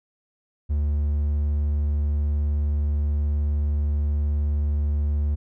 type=tone; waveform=triangle; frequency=73.42 Hz; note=D2; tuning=in tune; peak=-18 dBFS; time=0.69-5.36 s; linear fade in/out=20 ms; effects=none